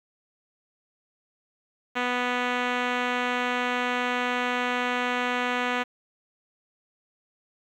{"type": "tone", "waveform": "5% pulse", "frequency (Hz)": 246.9, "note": "B3", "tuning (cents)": 0, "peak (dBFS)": -12, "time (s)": [1.95, 5.84], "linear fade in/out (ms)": 20, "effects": ["low-pass 3000 Hz 12 dB/octave", "9-bit"]}